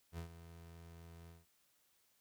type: tone with ADSR envelope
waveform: 30% pulse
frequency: 83.8 Hz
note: E2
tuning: 29 cents sharp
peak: -39 dBFS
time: 0.12-1.46 s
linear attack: 61 ms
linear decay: 100 ms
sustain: -12 dB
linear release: 180 ms
effects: white hiss -75 dBFS RMS until 2.2 s